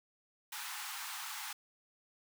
pink high-pass noise, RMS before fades -43 dBFS, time 0.52-1.53 s, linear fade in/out 5 ms, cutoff 790 Hz, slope 96 dB/octave, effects none

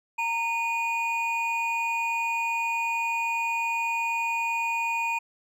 triangle tone pair together, 922.6 / 2463 Hz, A#5 / D#7, -18 / -18 cents, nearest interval octave + perfect fourth, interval 1700 cents, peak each -26 dBFS, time 0.18-5.19 s, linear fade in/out 10 ms, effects none

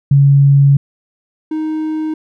sine / triangle tone pair in turn, 140 / 312.2 Hz, C#3 / D#4, +18 / +6 cents, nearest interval octave + major second, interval 1388 cents, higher second, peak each -5 / -14 dBFS, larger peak first, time 0.11-0.77 / 1.51-2.14 s, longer first, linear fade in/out 5 ms, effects none

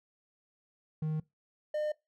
triangle tone pair in turn, 155.56 / 605.2 Hz, D#3 / D#5, 0 / -48 cents, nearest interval 2 octaves, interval 2352 cents, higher second, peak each -28 dBFS, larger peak neither, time 1.02-1.2 / 1.74-1.92 s, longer neither, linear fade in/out 5 ms, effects noise-tail reverb RT60 0.2 s tail -22 dB re dry

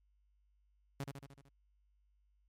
sawtooth tone with echo, 138.59 Hz, C#3, in tune, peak -34 dBFS, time 1-1.04 s, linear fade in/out 2 ms, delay 75 ms, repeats 6, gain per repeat -4 dB, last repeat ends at 1.49 s, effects added 50 Hz sine -70 dBFS peak until 2.48 s + MP3 64 kbps

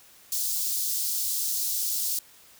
white high-pass noise, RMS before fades -28 dBFS, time 0.32-2.19 s, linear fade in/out 2 ms, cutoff 4400 Hz, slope 24 dB/octave, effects white hiss -54 dBFS RMS until 2.59 s

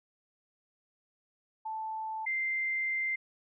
sine tone pair in turn, 878 / 2088 Hz, A5 / C7, -4 / -4 cents, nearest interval octave + minor third, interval 1500 cents, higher second, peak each -34 / -29 dBFS, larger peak second, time 1.65-2.26 / 2.26-3.16 s, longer second, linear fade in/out 10 ms, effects none

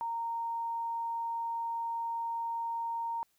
sine tone, 925 Hz, A#5, 14 cents flat, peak -32 dBFS, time 0.01-3.23 s, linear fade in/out 0 ms, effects white hiss -73 dBFS RMS until 3.38 s

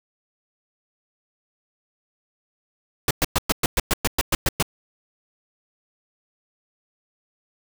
pink noise bursts, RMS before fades -19 dBFS, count 12, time 3.08-4.626 s, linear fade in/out 2 ms, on 28 ms, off 110 ms, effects none

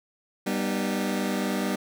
sawtooth chord, G augmented, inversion none, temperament just, 196 / 245 / 306.2 Hz, G3 / B3 / D#4, 0 / -14 / -28 cents, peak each -24 / -26 / -28 dBFS, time 0.46-1.76 s, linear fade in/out 10 ms, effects none

